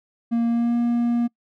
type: tone with pitch glide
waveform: triangle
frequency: 233.1 to 237.4 Hz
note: A#3 to A#3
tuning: 0 to +32 cents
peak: -16 dBFS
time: 0.31-1.28 s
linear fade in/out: 20 ms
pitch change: +32 cents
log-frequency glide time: 0.47-0.76 s
effects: noise-tail reverb RT60 0.1 s tail -25 dB re dry